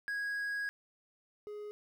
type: tone pair in turn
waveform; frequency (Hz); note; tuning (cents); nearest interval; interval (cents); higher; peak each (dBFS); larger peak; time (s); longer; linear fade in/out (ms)
triangle; 1652 / 417.8; G#6 / G#4; -10 / +10; 2 octaves; 2380; first; -32 / -39; first; 0.08-0.69 / 1.47-1.71; first; 0
effects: 12-bit